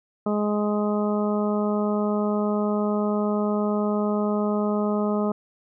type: harmonic tone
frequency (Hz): 208.7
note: G#3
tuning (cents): +9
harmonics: 1 / 2 / 3 / 4 / 5 / 6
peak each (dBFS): -23 / -27 / -29 / -35 / -36 / -34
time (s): 0.26-5.32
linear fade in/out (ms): 5
effects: none